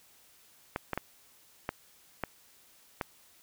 clicks, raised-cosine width 0.5 ms, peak -16 dBFS, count 6, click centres 0.761 / 0.933 / 0.976 / 1.691 / 2.237 / 3.012 s, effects white hiss -61 dBFS RMS until 3.42 s

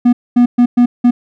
triangle tone bursts at uneven times, 242.9 Hz, B3, 29 cents flat, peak -3 dBFS, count 5, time 0.05-0.13 / 0.36-0.46 / 0.58-0.66 / 0.77-0.86 / 1.04-1.11 s, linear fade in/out 10 ms, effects none

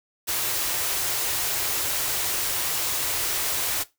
white band-stop noise, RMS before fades -26 dBFS, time 0.27-3.84 s, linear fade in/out 20 ms, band 160 to 270 Hz, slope 96 dB/octave, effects noise-tail reverb RT60 0.2 s tail -17 dB re dry

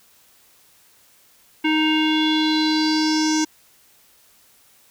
square tone with low-pass filter sweep, 311.1 Hz, D#4, in tune, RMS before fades -19 dBFS, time 1.64-3.45 s, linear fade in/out 10 ms, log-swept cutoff 2500 to 6200 Hz, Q 5.8, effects white hiss -55 dBFS RMS until 4.9 s

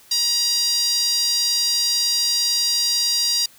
sawtooth tone with high-pass filter, 951 Hz, A#5, 34 cents sharp, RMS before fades -20 dBFS, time 0.11-3.46 s, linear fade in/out 5 ms, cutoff 4800 Hz, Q 5.2, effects white hiss -50 dBFS RMS until 3.58 s

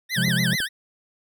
25% pulse tone with vibrato, 1760 Hz, A6, in tune, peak -19 dBFS, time 0.09-0.69 s, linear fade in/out 50 ms, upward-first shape sine, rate 6.9 Hz, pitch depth 270 cents each way
triangle chord, F minor, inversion second, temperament equal, 130.81 / 174.61 / 207.7 Hz, C3 / F3 / Ab3, 0 / 0 / 0 cents, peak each -23 / -22 / -26 dBFS, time 0.16-0.56 s, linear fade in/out 20 ms
clicks, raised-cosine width 2 ms, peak -23 dBFS, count 3, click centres 0.282 / 0.532 / 0.603 s
effects none

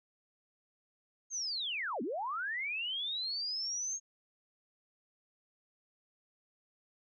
sine linear two-way sweep, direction down then up, 6550 to 207.7 to 6550 Hz, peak -34 dBFS, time 1.3-4 s, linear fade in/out 50 ms, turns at 2.02 s, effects none

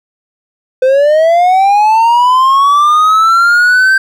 triangle linear sweep, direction up, 507 to 1568 Hz, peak -3 dBFS, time 0.82-3.98 s, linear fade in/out 5 ms, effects none

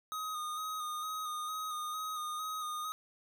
square tone with vibrato, 1244.5 Hz, D#6, in tune, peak -37 dBFS, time 0.12-2.92 s, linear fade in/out 0 ms, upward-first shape square, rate 2.2 Hz, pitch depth 24 cents each way, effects none

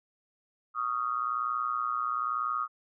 sine tone with amplitude modulation, 1242 Hz, D#6, 3 cents flat, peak -24 dBFS, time 0.74-2.68 s, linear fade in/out 50 ms, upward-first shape sine, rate 121 Hz, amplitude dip 90%, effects none

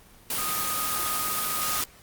sine tone in noise, 1244.5 Hz, D#6, in tune, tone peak -31 dBFS, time 0.38-1.81 s, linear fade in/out 2 ms, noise white, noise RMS -28 dBFS, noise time 0.3-1.84 s, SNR -6 dB, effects pink hiss -53 dBFS RMS until 2.02 s + Opus 24 kbps

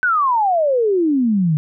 sine exponential sweep, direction down, 1531 to 146.83 Hz, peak -13 dBFS, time 0.03-1.57 s, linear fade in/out 0 ms, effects none

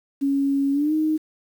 sine tone with pitch glide, 277.2 to 311.1 Hz, C#4 to D#4, 0 to 0 cents, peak -18 dBFS, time 0.21-1.18 s, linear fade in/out 20 ms, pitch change +200 cents, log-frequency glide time 0.72-0.93 s, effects 8-bit

